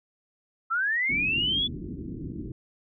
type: linear sweep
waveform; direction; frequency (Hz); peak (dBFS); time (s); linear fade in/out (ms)
sine; up; 1295 to 3466; -23; 0.7-1.68; 20
type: low-pass noise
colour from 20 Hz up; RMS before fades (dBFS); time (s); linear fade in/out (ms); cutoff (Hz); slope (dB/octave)
white; -36; 1.09-2.52; 2; 340; 48
effects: none